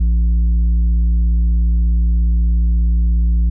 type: tone with tanh clipping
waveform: triangle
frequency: 57.3 Hz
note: A#1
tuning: 29 cents flat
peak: -12 dBFS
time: 0-3.5 s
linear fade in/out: 10 ms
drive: 10 dB
effects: none